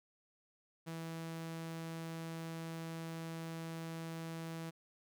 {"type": "tone", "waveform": "sawtooth", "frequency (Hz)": 163.9, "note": "E3", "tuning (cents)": -10, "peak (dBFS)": -38, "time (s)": [0.86, 4.71], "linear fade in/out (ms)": 20, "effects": []}